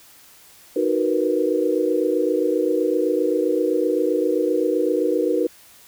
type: chord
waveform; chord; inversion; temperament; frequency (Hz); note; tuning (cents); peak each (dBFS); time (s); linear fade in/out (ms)
sine; B major seventh; first; equal; 311.1 / 370 / 466.2 / 493.9; D#4 / F#4 / A#4 / B4; 0 / 0 / 0 / 0; -23; 0.76-5.47; 5
effects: white hiss -49 dBFS RMS until 5.87 s